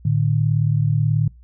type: tone pair together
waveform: sine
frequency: 111.47 / 150 Hz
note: A2 / D3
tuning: +23 / +37 cents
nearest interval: perfect fourth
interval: 514 cents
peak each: -18 dBFS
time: 0.05-1.28 s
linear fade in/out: 5 ms
effects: noise-tail reverb RT60 0.2 s tail -25 dB re dry + added 60 Hz sine -43 dBFS peak until 1.43 s